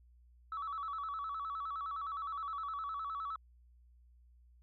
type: tone with vibrato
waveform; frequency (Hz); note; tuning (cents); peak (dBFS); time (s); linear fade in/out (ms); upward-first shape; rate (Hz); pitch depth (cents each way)
sine; 1218; D#6; -37; -36; 0.52-3.36; 2; square; 9.7; 120
effects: tanh soft clip ceiling -34 dBFS + added 60 Hz sine -60 dBFS peak until 4.62 s